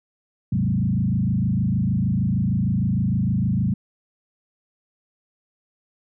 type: tone with frequency modulation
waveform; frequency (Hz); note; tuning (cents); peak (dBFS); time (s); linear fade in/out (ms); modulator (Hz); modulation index
sine; 155.56; D#3; 0; -18; 0.52-3.74; 5; 26.5; 2.3
effects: none